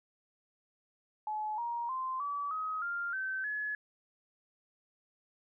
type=tone with pitch steps; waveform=sine; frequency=855 / 943.2 / 1040.5 / 1147.9 / 1266.3 / 1397 / 1541.1 / 1700.2 Hz; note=A5 / A#5 / C6 / D6 / D#6 / F6 / G6 / G#6; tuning=-50 / +20 / -10 / -40 / +30 / 0 / -30 / +40 cents; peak=-33 dBFS; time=1.27-3.75 s; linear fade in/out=2 ms; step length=310 ms; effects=none